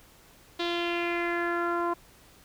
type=tone with low-pass filter sweep; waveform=sawtooth; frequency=344.5 Hz; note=F4; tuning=24 cents flat; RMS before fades=-29 dBFS; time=0.59-1.94 s; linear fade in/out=10 ms; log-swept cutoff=3800 to 1100 Hz; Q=3.8; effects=pink hiss -56 dBFS RMS until 2.44 s